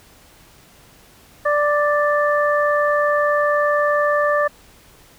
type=harmonic tone; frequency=588 Hz; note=D5; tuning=2 cents sharp; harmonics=1 / 2 / 3; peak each=-17 / -20 / -22 dBFS; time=1.45-4.48 s; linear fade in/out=10 ms; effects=pink hiss -49 dBFS RMS until 5.18 s